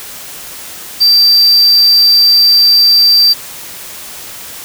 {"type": "tone", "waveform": "triangle", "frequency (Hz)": 4681, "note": "D8", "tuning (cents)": -7, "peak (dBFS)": -3, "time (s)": [1, 3.34], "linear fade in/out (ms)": 20, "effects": ["white hiss -28 dBFS RMS until 4.64 s"]}